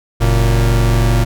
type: tone pair together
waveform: 45% pulse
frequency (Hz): 46.34 / 116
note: F#1 / A#2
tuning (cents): +3 / -8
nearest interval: octave + major third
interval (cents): 1589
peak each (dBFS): -13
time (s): 0.2-1.25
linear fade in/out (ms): 20
effects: none